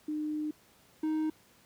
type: tone pair in turn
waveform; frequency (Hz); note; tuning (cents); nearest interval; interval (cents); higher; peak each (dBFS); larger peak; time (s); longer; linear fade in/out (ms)
sine / triangle; 303.9 / 311.9; D#4 / D#4; -41 / +4; unison; 45; second; -31 / -26; second; 0.08-0.51 / 1.03-1.3; first; 5
effects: pink hiss -62 dBFS RMS until 1.65 s + high-pass 80 Hz 12 dB/octave